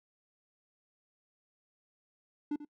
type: tone with echo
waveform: triangle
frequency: 294.7 Hz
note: D4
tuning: 6 cents sharp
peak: -28 dBFS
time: 2.51-2.56 s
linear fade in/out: 5 ms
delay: 90 ms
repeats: 1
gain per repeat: -12 dB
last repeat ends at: 2.65 s
effects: noise-tail reverb RT60 0.1 s tail -24 dB re dry